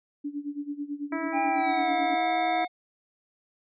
sine tone with tremolo, 289.2 Hz, D4, 27 cents flat, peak -28 dBFS, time 0.24-2.15 s, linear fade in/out 10 ms, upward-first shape sine, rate 9.1 Hz, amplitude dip 85%
harmonic tone, 326.2 Hz, E4, 18 cents flat, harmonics 1 / 2 / 3 / 4 / 5 / 6 / 7, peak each -33 / -36 / -38 / -39 / -40 / -41 / -41 dBFS, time 1.12-2.65 s, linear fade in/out 5 ms
square tone with pitch glide, 798 to 723.4 Hz, G5 to F#5, +31 to -39 cents, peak -25 dBFS, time 1.32-2.68 s, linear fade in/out 50 ms, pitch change -170 cents, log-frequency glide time 1.45-1.92 s
effects resampled to 8000 Hz

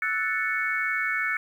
sine chord, F# minor seventh, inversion third, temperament equal, 1318.5 / 1480 / 1760 / 2217 Hz, E6 / F#6 / A6 / C#7, 0 / 0 / 0 / 0 cents, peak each -33 / -30 / -29 / -28 dBFS, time 0.02-1.37 s, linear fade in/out 2 ms, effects 9-bit

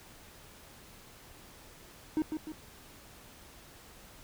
triangle tone with echo, 311.1 Hz, D#4, in tune, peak -24 dBFS, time 2.17-2.22 s, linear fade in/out 0 ms, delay 150 ms, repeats 2, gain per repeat -6 dB, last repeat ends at 2.52 s, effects pink hiss -54 dBFS RMS until 4.23 s

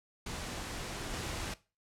pink noise with level steps, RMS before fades -40 / -38 dBFS, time 0.26-1.54 s, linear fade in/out 5 ms, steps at 1.13 s, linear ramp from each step 10 ms, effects noise-tail reverb RT60 0.3 s tail -18 dB re dry + low-pass 9000 Hz 12 dB/octave

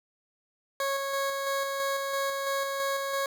20% pulse tone with tremolo, 550 Hz, C#5, 14 cents flat, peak -22 dBFS, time 0.8-3.26 s, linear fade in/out 2 ms, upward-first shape square, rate 3 Hz, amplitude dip 30%, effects none

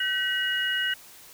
sine tone cluster, 1525 / 1922 / 2893 Hz, G6 / B6 / F#7, -48 / -48 / -40 cents, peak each -28 / -31 / -27 dBFS, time 0-0.94 s, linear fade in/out 5 ms, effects white hiss -49 dBFS RMS until 1.33 s

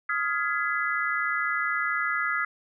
sine chord, F half-diminished seventh, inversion third, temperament just, 1257.2 / 1396.9 / 1676.3 / 2012 Hz, Eb6 / F6 / Ab6 / Cb7, +18 / 0 / +16 / +32 cents, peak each -30 dBFS, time 0.09-2.45 s, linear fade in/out 5 ms, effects none

